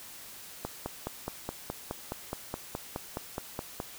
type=click train; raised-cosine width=1 ms; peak=-19 dBFS; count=16; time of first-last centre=0.65-3.801 s; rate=4.76 Hz; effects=white hiss -47 dBFS RMS until 3.98 s